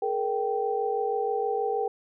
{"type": "tone cluster", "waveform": "sine", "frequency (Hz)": [423.5, 469.8, 779], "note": ["G#4", "A#4", "G5"], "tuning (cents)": [34, 13, -11], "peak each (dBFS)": -29, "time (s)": [0.02, 1.88], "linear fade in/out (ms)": 5, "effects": []}